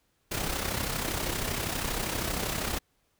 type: noise with amplitude modulation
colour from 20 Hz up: pink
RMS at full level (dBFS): -29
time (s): 0.31-2.79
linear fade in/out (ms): 10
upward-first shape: sine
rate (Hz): 32.6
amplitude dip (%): 55
effects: pink hiss -72 dBFS RMS until 3.19 s

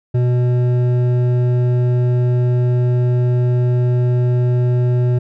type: tone with hard clipping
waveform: sine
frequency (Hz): 123.47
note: B2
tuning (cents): 0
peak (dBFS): -14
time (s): 0.14-5.19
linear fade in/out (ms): 10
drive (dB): 9
effects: none

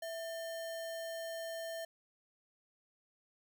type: tone with sample-and-hold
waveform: sine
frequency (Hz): 659.3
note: E5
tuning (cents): 0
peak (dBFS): -39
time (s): 0.02-1.85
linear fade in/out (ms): 5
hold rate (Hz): 2450
effects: none

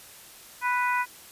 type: harmonic tone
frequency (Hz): 493.9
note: B4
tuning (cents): 0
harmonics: 2 / 3 / 4 / 5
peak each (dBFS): -25 / -29 / -31 / -33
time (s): 0.61-1.06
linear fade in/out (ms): 50
effects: white hiss -48 dBFS RMS until 1.31 s + resampled to 32000 Hz

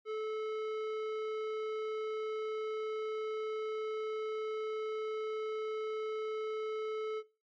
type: tone with tanh clipping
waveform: sine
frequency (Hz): 434.2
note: A4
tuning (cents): -23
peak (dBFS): -37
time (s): 0.05-7.23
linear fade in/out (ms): 50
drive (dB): 14
effects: noise-tail reverb RT60 0.3 s tail -17 dB re dry + AAC 64 kbps

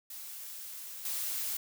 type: noise with level steps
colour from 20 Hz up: blue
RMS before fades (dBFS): -44 / -35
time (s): 0.1-1.57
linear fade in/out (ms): 5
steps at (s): 1.05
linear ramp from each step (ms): 2
effects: none

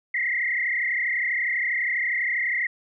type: tone with frequency modulation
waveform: sine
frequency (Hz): 2006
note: B6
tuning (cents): +26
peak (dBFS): -22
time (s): 0.14-2.67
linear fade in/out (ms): 5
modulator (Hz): 32.3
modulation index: 4
effects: none

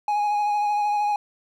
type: tone with vibrato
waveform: triangle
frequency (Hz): 830.6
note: G#5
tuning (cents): 0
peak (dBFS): -18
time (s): 0.08-1.16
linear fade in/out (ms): 2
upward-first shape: sine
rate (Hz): 13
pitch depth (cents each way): 20
effects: none

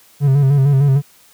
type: tone with vibrato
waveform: triangle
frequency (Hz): 138.59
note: C#3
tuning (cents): 0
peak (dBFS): -7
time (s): 0.2-1.02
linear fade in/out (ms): 50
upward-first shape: square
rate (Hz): 6.6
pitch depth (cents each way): 58
effects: white hiss -49 dBFS RMS until 1.33 s + high-pass 60 Hz 12 dB/octave

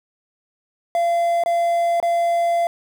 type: tone with dropouts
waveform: triangle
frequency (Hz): 685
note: F5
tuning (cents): -34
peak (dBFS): -14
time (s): 0.95-2.67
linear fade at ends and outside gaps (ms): 1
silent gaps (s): 1.437-1.46 / 2.001-2.027
effects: 7-bit

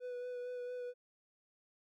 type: tone with vibrato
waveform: triangle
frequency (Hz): 493.9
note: B4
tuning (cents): 0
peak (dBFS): -38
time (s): 0-0.94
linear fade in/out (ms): 50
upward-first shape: sine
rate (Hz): 4.4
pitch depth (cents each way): 16
effects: none

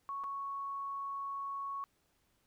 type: tone with dropouts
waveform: sine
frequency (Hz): 1108.7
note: C#6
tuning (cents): 0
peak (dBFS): -37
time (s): 0.09-1.84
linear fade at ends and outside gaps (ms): 0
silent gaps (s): 0.237-0.241
effects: pink hiss -75 dBFS RMS until 2.46 s

